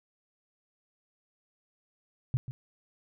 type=tone with echo; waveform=sine; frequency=127.3 Hz; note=C3; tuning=47 cents flat; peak=-23 dBFS; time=2.34-2.37 s; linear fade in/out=0 ms; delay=140 ms; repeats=1; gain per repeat=-11 dB; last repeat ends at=2.51 s; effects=none